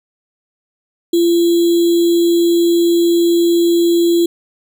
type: tone with sample-and-hold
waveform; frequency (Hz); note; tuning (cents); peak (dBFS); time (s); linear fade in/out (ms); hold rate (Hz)
sine; 341.4; F4; -39; -9; 1.13-4.26; 5; 3675
effects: none